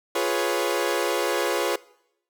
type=chord; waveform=sawtooth; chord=C# dominant seventh; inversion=first; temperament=equal; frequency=349.2 / 415.3 / 493.9 / 554.4 Hz; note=E#4 / G#4 / B4 / C#5; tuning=0 / 0 / 0 / 0 cents; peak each=-24 dBFS; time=0.15-1.76 s; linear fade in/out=5 ms; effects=noise-tail reverb RT60 0.8 s tail -22 dB re dry